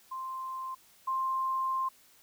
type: tone pair in turn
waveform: sine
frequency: 1046.5 / 1052.6 Hz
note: C6 / C6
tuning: 0 / +10 cents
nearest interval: unison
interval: 10 cents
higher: second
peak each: -35 / -28 dBFS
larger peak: second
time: 0.11-0.75 / 1.07-1.89 s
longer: second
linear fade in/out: 10 ms
effects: white hiss -61 dBFS RMS until 2.22 s